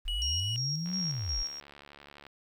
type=linear two-way sweep; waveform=sine; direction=up then down; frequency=30.45 to 192.8 to 30.45 Hz; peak=-32 dBFS; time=0.05-1.43 s; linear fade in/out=10 ms; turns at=0.98 s
type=tone; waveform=triangle; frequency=2924 Hz; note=F#7; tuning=21 cents flat; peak=-31 dBFS; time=0.08-0.56 s; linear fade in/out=0 ms
type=tone with tremolo; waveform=sine; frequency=5588 Hz; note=F8; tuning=in tune; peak=-31 dBFS; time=0.22-1.6 s; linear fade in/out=0 ms; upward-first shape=square; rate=2.8 Hz; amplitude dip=60%
type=click train; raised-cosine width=0.3 ms; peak=-33 dBFS; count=102; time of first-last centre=0.86-2.267 s; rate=71.8 Hz
effects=10-bit